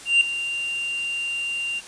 triangle tone with ADSR envelope, 2780 Hz, F7, 9 cents flat, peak -10 dBFS, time 0.05-1.81 s, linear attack 160 ms, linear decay 3 ms, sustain -13 dB, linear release 32 ms, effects white hiss -41 dBFS RMS until 1.87 s + resampled to 22050 Hz

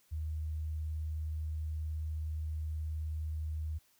sine tone with vibrato, 77.78 Hz, D#2, in tune, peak -34 dBFS, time 0.11-3.79 s, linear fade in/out 20 ms, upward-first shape sine, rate 19 Hz, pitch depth 14 cents each way, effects white hiss -69 dBFS RMS until 3.99 s

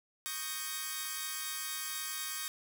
5% pulse chord, Eb dominant seventh, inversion third, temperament equal, 1108.7 / 1244.5 / 1568 / 1864.7 Hz, Db6 / Eb6 / G6 / Bb6, 0 / 0 / 0 / 0 cents, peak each -31 dBFS, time 0.26-2.48 s, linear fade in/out 0 ms, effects none

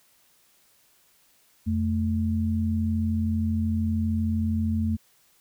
sine tone pair together, 87.31 / 220.2 Hz, F2 / A3, 0 / +2 cents, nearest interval octave + major third, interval 1602 cents, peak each -25 dBFS, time 1.66-4.97 s, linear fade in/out 20 ms, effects white hiss -62 dBFS RMS until 5.4 s

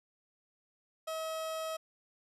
30% pulse tone, 640 Hz, D#5, 49 cents sharp, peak -33 dBFS, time 1.07-1.77 s, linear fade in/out 10 ms, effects resampled to 32000 Hz

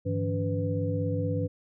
sine tone cluster, 100.4 / 148.8 / 165.4 / 284.6 / 497.5 Hz, G2 / D3 / E3 / C#4 / B4, +42 / +23 / +6 / +46 / +13 cents, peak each -29 / -38 / -33 / -34 / -32 dBFS, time 0.05-1.48 s, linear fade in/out 20 ms, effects none

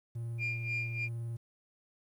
triangle tone with vibrato, 116.54 Hz, A#2, in tune, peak -33 dBFS, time 0.15-1.37 s, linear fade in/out 10 ms, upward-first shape triangle, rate 20 Hz, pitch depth 37 cents each way
sine tone with tremolo, 2400 Hz, D7, 37 cents sharp, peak -30 dBFS, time 0.38-1.09 s, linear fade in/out 50 ms, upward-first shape sine, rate 3.3 Hz, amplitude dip 75%
effects tanh soft clip ceiling -27 dBFS + 11-bit

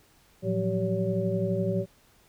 sine tone cluster, 111.8 / 174.6 / 186.4 / 386.5 / 566 Hz, A2 / F3 / F#3 / G4 / C#5, +28 / 0 / +13 / -24 / +36 cents, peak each -31 dBFS, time 0.42-1.86 s, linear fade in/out 50 ms, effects pink hiss -61 dBFS RMS until 2.28 s

